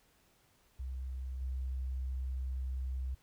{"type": "tone with level steps", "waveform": "sine", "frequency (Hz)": 64.7, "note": "C2", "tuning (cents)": -19, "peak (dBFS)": [-37, -34], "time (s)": [0.79, 3.15], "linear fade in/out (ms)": 10, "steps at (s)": 1.41, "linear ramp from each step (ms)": 5, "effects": ["pink hiss -69 dBFS RMS until 3.22 s"]}